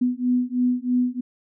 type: beating tone pair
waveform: sine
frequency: 246.9 / 250 Hz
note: B3 / B3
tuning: 0 / +21 cents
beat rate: 3.1 Hz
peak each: -22 dBFS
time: 0.01-1.21 s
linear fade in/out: 10 ms
effects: none